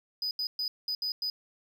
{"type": "tone bursts at uneven times", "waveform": "triangle", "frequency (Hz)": 4978, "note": "D#8", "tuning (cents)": 0, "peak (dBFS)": -28, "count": 6, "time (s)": [[0.22, 0.31], [0.39, 0.47], [0.59, 0.68], [0.88, 0.95], [1.02, 1.12], [1.22, 1.3]], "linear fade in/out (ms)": 2, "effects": []}